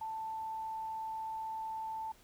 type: tone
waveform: sine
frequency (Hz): 884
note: A5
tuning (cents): +8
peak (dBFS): -37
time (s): 0.01-2.12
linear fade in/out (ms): 5
effects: pink hiss -63 dBFS RMS until 2.23 s